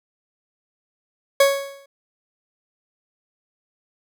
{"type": "tone with exponential decay", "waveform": "40% pulse", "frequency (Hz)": 554.4, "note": "C#5", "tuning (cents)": 0, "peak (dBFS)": -9, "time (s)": [1.4, 1.86], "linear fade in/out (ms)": 5, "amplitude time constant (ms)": 100, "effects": []}